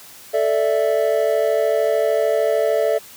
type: chord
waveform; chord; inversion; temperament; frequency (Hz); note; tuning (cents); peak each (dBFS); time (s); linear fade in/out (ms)
triangle; A suspended fourth; none; just; 440 / 586.7 / 660; A4 / D5 / E5; 0 / -2 / +2; -18; 0.33-2.99; 20
effects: white hiss -42 dBFS RMS until 3.16 s + high-pass 60 Hz 12 dB/octave